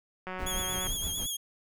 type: click train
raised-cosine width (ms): 0.5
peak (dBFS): -23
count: 112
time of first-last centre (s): 0.27-0.87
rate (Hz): 185
type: noise with tremolo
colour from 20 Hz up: brown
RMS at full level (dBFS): -35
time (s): 0.38-1.27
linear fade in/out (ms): 20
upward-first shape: triangle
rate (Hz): 6.2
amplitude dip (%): 75
type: tone with vibrato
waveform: 15% pulse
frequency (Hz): 3305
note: G#7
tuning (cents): -9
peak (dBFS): -25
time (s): 0.46-1.37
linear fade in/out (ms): 10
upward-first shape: triangle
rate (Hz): 8.8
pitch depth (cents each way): 58
effects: none